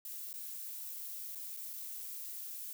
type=noise with dropouts; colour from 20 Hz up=violet; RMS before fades=-44 dBFS; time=0.05-2.73 s; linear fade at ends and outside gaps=1 ms; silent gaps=0.33-0.339 / 1.349-1.355 / 1.566-1.571 / 1.733-1.737 s; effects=none